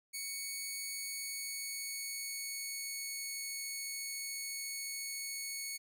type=tone with pitch glide; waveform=10% pulse; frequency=2227 to 2213 Hz; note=C#7 to C#7; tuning=+7 to -3 cents; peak=-30 dBFS; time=0.13-5.78 s; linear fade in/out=20 ms; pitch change=-10 cents; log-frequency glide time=0.86-3.48 s; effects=none